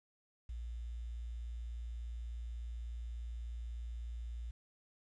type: tone with quantisation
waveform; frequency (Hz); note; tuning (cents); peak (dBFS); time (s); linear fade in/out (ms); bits
sine; 58.27; A#1; 0; -40; 0.49-4.51; 5; 11
effects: resampled to 22050 Hz